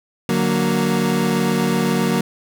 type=chord; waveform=30% pulse; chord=D augmented; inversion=none; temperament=equal; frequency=146.83 / 185 / 233.1 Hz; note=D3 / F#3 / A#3; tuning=0 / 0 / 0 cents; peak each=-22 / -17 / -17 dBFS; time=0.29-2.21 s; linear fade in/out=2 ms; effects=none